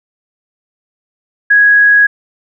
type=tone; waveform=sine; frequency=1661.2 Hz; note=G#6; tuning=in tune; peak=-4 dBFS; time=1.5-2.07 s; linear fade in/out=10 ms; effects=none